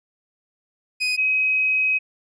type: tone pair in turn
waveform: 30% pulse / sine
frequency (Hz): 2501 / 2534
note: D#7 / D#7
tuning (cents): +8 / +31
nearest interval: unison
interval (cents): 23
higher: second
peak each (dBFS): -17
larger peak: neither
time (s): 1-1.17 / 1.17-1.99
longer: second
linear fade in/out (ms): 20
effects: resampled to 22050 Hz